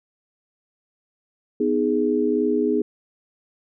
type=chord; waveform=sine; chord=G# minor; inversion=first; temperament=just; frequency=249.2 / 311.5 / 415.3 Hz; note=B3 / D#4 / G#4; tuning=+16 / +2 / 0 cents; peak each=-23 / -23 / -21 dBFS; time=1.6-2.82 s; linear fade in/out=5 ms; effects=none